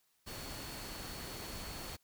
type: tone in noise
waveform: sine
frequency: 4407 Hz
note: C#8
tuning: 11 cents flat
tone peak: -52 dBFS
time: 0.26-1.97 s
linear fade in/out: 20 ms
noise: pink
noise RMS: -45 dBFS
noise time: 0.26-1.97 s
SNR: -10 dB
effects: white hiss -75 dBFS RMS until 2.03 s